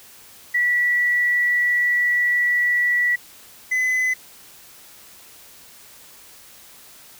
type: tone pair in turn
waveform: sine / triangle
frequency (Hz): 1949 / 2017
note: B6 / B6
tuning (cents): -23 / +36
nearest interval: minor second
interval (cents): 59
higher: second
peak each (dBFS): -16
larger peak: neither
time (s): 0.54-3.16 / 3.71-4.14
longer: first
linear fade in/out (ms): 10
effects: white hiss -46 dBFS RMS until 7.19 s